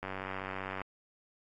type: click train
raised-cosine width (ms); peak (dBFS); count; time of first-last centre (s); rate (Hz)
0.5; -23; 76; 0.03-0.816; 95.4
effects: AAC 64 kbps